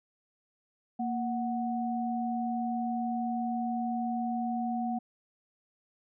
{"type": "tone pair together", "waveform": "sine", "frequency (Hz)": [233.1, 739.3], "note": ["A#3", "F#5"], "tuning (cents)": [0, -2], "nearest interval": "octave + minor sixth", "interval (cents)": 1998, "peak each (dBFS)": [-31, -33], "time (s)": [0.99, 4.99], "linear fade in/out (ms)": 10, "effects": []}